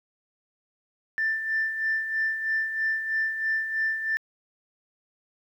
sine tone with tremolo, 1775 Hz, A6, 15 cents sharp, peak -21 dBFS, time 1.18-4.17 s, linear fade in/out 0 ms, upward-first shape sine, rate 3.1 Hz, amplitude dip 60%, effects tanh soft clip ceiling -18 dBFS + 10-bit

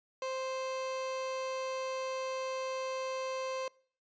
30% pulse tone, 523.3 Hz, C5, in tune, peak -32 dBFS, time 0.22-3.68 s, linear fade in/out 2 ms, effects noise-tail reverb RT60 0.5 s tail -24 dB re dry + resampled to 16000 Hz

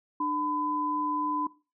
sine tone pair together, 299.4 / 1007 Hz, D4 / B5, +33 / +33 cents, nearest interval octave + major sixth, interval 2100 cents, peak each -31 / -28 dBFS, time 0.2-1.47 s, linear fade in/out 5 ms, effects noise-tail reverb RT60 0.3 s tail -18 dB re dry

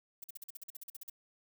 violet noise bursts, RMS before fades -45 dBFS, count 14, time 0.22-1.099 s, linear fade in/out 5 ms, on 21 ms, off 45 ms, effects none

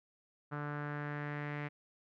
sawtooth tone with low-pass filter sweep, 146.83 Hz, D3, in tune, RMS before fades -40 dBFS, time 0.51-1.69 s, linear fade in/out 20 ms, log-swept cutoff 1400 to 2100 Hz, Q 3.6, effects none

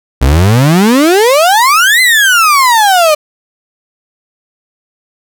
35% pulse exponential two-way sweep, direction up then down, 60.3 to 2073 to 592 Hz, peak -3 dBFS, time 0.21-3.15 s, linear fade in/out 10 ms, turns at 2.01 s, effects none

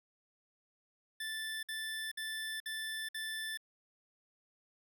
25% pulse tone bursts, 1760 Hz, A6, in tune, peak -34 dBFS, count 5, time 1.2-3.574 s, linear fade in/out 5 ms, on 430 ms, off 56 ms, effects none

